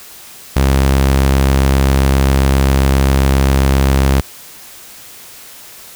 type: tone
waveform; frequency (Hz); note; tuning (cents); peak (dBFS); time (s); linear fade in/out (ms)
sawtooth; 67.5; C#2; -45; -5; 0.56-4.21; 5
effects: white hiss -36 dBFS RMS until 5.95 s